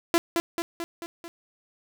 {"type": "tone with echo", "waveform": "sawtooth", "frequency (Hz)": 338.4, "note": "E4", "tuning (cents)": 45, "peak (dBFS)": -14, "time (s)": [0.14, 0.18], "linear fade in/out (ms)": 0, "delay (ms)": 220, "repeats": 5, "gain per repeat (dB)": -4, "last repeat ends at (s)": 1.28, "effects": []}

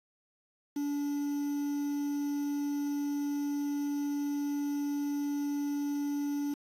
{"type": "tone with quantisation", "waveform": "triangle", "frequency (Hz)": 287.7, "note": "D4", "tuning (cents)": -36, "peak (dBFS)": -28, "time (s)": [0.76, 6.54], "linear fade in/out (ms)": 5, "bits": 8, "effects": ["AAC 64 kbps"]}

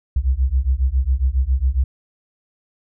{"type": "beating tone pair", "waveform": "sine", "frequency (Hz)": [61.74, 69.04], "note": ["B1", "C#2"], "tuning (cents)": [0, -6], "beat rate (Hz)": 7.3, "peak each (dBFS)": -18, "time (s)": [0.16, 1.84], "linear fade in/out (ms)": 5, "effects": []}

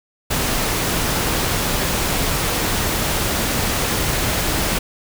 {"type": "noise", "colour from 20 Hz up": "pink", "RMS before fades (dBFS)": -20, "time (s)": [0.3, 4.79], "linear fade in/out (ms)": 10, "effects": []}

